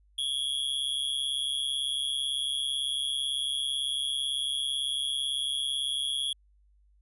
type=tone with amplitude modulation; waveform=square; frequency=3322 Hz; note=G#7; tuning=in tune; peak=-25 dBFS; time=0.18-6.33 s; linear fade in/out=5 ms; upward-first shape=sine; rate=138 Hz; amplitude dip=85%; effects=added 50 Hz sine -60 dBFS peak until 7.01 s + resampled to 24000 Hz